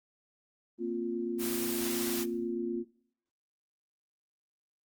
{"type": "chord", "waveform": "sine", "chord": "Bb suspended second", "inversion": "none", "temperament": "equal", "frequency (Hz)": [233.1, 261.6, 349.2], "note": ["Bb3", "C4", "F4"], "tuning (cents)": [0, 0, 0], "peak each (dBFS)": [-36, -39, -33], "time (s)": [0.78, 2.85], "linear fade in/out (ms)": 50}
{"type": "noise", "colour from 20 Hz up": "white", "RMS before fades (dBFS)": -36, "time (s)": [1.38, 2.26], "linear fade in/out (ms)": 50}
{"effects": ["noise-tail reverb RT60 0.6 s tail -20 dB re dry", "Opus 24 kbps"]}